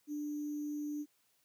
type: tone with sample-and-hold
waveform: sine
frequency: 296 Hz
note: D4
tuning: 14 cents sharp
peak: -36 dBFS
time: 0.07-1.06 s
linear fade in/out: 50 ms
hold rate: 6300 Hz
effects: white hiss -74 dBFS RMS until 1.44 s + high-pass 80 Hz 12 dB/octave